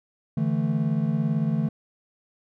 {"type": "chord", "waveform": "triangle", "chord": "D suspended second", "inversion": "none", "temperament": "equal", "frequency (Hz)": [146.83, 164.81, 220], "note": ["D3", "E3", "A3"], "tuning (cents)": [0, 0, 0], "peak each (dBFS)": -24, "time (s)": [0.37, 1.69], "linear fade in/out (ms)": 5, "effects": []}